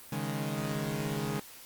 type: chord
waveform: sawtooth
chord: C# suspended second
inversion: none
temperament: equal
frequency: 138.59 / 155.56 / 207.7 Hz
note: C#3 / D#3 / G#3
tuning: 0 / 0 / 0 cents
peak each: -32 dBFS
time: 0.12-1.4 s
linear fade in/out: 5 ms
effects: white hiss -50 dBFS RMS until 1.65 s + Opus 32 kbps